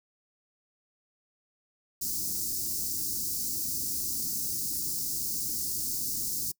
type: band-stop noise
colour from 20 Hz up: white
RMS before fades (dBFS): -32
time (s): 2.01-6.52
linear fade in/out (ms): 10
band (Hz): 360 to 4700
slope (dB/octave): 48
effects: noise-tail reverb RT60 0.1 s tail -25 dB re dry